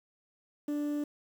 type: tone pair together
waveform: triangle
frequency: 293.7 / 587.4 Hz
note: D4 / D5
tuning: 0 / 0 cents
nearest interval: octave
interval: 1200 cents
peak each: -26 / -38 dBFS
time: 0.68-1.04 s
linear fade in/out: 5 ms
effects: tanh soft clip ceiling -28 dBFS + 9-bit